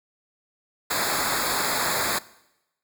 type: noise with comb filter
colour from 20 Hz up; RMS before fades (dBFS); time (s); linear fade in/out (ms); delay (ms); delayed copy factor
pink; -25; 0.9-2.19; 10; 0.34; -0.95
effects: noise-tail reverb RT60 0.9 s tail -20 dB re dry